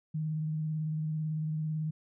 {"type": "tone with vibrato", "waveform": "sine", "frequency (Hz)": 155.56, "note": "D#3", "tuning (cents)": 0, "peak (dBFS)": -30, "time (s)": [0.14, 1.91], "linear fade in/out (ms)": 10, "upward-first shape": "sine", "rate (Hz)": 18, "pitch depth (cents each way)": 26, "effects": []}